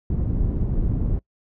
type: low-pass noise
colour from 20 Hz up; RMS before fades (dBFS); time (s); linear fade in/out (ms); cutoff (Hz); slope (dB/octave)
pink; -22; 0.1-1.19; 2; 200; 12
effects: noise-tail reverb RT60 0.1 s tail -23 dB re dry